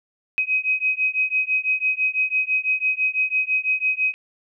sine beating tone pair, 2524 / 2530 Hz, D#7 / D#7, +24 / +28 cents, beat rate 6 Hz, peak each -22 dBFS, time 0.38-4.14 s, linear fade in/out 0 ms, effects none

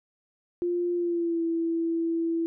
sine tone with pitch glide, 350 to 331.7 Hz, F4 to E4, +4 to +11 cents, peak -24 dBFS, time 0.62-2.46 s, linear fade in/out 0 ms, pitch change -93 cents, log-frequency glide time 0.95-1.43 s, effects none

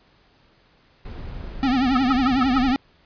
brown noise, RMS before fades -33 dBFS, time 1.05-2.75 s, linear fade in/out 5 ms
square tone with vibrato, 259.2 Hz, C4, 16 cents flat, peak -18 dBFS, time 1.63-2.76 s, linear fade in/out 0 ms, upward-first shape triangle, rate 11 Hz, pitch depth 140 cents each way
sine tone bursts, 1289 Hz, E6, 39 cents flat, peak -17 dBFS, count 5, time 1.95-2.585 s, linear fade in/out 5 ms, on 23 ms, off 130 ms
effects pink hiss -58 dBFS RMS until 3.05 s + resampled to 11025 Hz

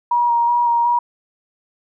sine tone with vibrato, 950 Hz, A#5, 33 cents sharp, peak -13 dBFS, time 0.11-0.99 s, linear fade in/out 5 ms, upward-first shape square, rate 2.7 Hz, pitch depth 15 cents each way, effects none

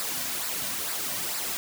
white noise with flanger, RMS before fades -31 dBFS, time 0-1.57 s, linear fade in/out 0 ms, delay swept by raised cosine 0.31 to 2.41 ms, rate 2.2 Hz, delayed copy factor -0.55, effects none

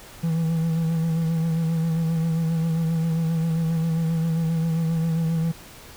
triangle tone with vibrato, 163.5 Hz, E3, 14 cents flat, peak -18 dBFS, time 0.23-5.52 s, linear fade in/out 10 ms, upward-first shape sine, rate 7.5 Hz, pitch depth 35 cents each way, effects pink hiss -44 dBFS RMS until 5.96 s

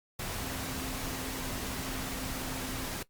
sine tone in noise, 261.5 Hz, C4, 1 cent flat, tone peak -42 dBFS, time 0.42-2.87 s, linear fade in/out 5 ms, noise pink, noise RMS -37 dBFS, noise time 0.19-3.03 s, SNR -8 dB, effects noise-tail reverb RT60 0.1 s tail -18 dB re dry + Opus 48 kbps

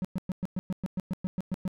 triangle tone bursts, 185 Hz, F#3, in tune, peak -25 dBFS, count 13, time 0.02-1.678 s, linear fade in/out 0 ms, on 26 ms, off 110 ms, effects none

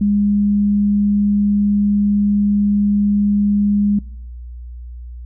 sine tone, 204.5 Hz, G#3, 26 cents flat, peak -12 dBFS, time 0.01-3.99 s, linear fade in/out 5 ms, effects noise-tail reverb RT60 0.7 s tail -25 dB re dry + added 60 Hz sine -29 dBFS peak until 5.25 s

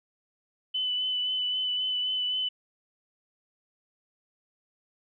sine tone with vibrato, 3004 Hz, F#7, 26 cents sharp, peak -26 dBFS, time 0.74-2.49 s, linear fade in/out 10 ms, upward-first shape sine, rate 3.8 Hz, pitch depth 18 cents each way, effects none

